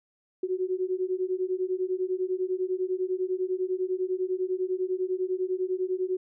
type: beating tone pair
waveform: sine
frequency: 365.2 / 375.2 Hz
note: F#4 / F#4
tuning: -23 / +24 cents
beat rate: 10 Hz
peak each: -29 dBFS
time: 0.43-6.17 s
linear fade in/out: 5 ms
effects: none